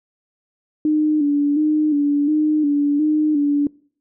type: tone with vibrato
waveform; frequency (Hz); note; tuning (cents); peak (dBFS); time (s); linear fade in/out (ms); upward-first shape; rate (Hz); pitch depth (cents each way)
sine; 296.9; D4; +19; -14; 0.85-3.67; 2; square; 1.4; 49
effects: noise-tail reverb RT60 0.5 s tail -24 dB re dry